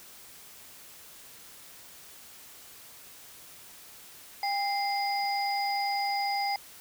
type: tone cluster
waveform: sine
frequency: 801 / 2085 / 4935 Hz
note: G5 / C7 / D#8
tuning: +37 / -7 / -15 cents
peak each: -28 / -35 / -35 dBFS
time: 4.43-6.56 s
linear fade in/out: 2 ms
effects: white hiss -50 dBFS RMS until 6.8 s